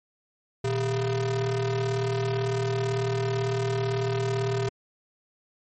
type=ring-modulated tone; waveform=square; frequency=139 Hz; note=C#3; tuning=5 cents sharp; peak=-22 dBFS; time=0.64-4.69 s; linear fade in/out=5 ms; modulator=259 Hz; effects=MP3 32 kbps